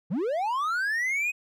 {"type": "linear sweep", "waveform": "triangle", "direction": "up", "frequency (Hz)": [139.5, 2537], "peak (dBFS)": -23, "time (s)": [0.1, 1.32], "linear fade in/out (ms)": 20, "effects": []}